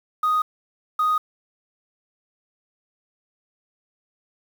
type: tone pair in turn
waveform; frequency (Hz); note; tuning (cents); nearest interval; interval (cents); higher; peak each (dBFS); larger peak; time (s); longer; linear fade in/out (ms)
sine; 1244.5 / 1244.5; D#6 / D#6; 0 / 0; unison; 0; neither; -16; neither; 0.23-0.42 / 0.99-1.18; neither; 5
effects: tanh soft clip ceiling -14 dBFS + 7-bit